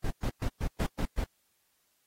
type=noise bursts; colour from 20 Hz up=brown; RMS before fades=-29 dBFS; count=7; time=0.04-1.243 s; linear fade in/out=5 ms; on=69 ms; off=120 ms; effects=white hiss -73 dBFS RMS until 2.06 s + AAC 48 kbps